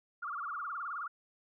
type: tone with vibrato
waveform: sine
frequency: 1268 Hz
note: D#6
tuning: 32 cents sharp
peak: -36 dBFS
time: 0.22-1.08 s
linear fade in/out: 10 ms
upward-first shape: sine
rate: 19 Hz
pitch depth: 210 cents each way
effects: none